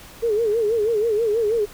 sine tone with vibrato, 440 Hz, A4, in tune, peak -17 dBFS, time 0.22-1.66 s, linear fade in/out 20 ms, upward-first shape sine, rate 6.2 Hz, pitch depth 120 cents each way, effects pink hiss -43 dBFS RMS until 1.73 s

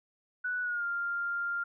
sine tone with pitch glide, 1480 to 1396.9 Hz, F#6 to F6, 0 to 0 cents, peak -30 dBFS, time 0.44-1.64 s, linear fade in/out 10 ms, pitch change -100 cents, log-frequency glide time 0.62-0.85 s, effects none

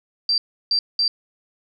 sine tone bursts at uneven times, 4699 Hz, D8, in tune, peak -16 dBFS, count 3, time 0.29-0.38 / 0.71-0.79 / 0.99-1.08 s, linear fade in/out 2 ms, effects none

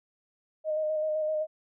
sine tone with vibrato, 619 Hz, D#5, 9 cents flat, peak -26 dBFS, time 0.64-1.47 s, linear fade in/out 50 ms, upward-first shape square, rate 7.8 Hz, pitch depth 18 cents each way, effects none

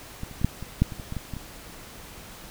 clicks, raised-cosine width 5 ms, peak -20 / -29 / -21 / -7 / -23 / -6 / -23 / -24 / -21 / -18 / -21 / -23 dBFS, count 12, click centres 0.234 / 0.313 / 0.415 / 0.446 / 0.626 / 0.82 / 0.922 / 0.998 / 1.124 / 1.167 / 1.337 / 1.367 s, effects pink hiss -44 dBFS RMS until 2.5 s

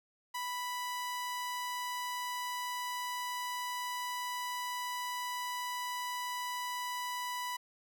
sawtooth tone, 987.8 Hz, B5, in tune, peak -32 dBFS, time 0.34-7.57 s, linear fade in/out 10 ms, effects none

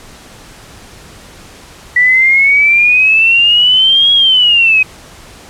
sine exponential two-way sweep, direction up then down, 1953 to 3322 to 2514 Hz, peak -5 dBFS, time 1.96-4.83 s, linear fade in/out 5 ms, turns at 4.13 s, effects pink hiss -36 dBFS RMS until 5.49 s + low-pass 10000 Hz 12 dB/octave

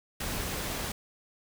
pink noise, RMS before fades -34 dBFS, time 0.2-0.92 s, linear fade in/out 5 ms, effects none

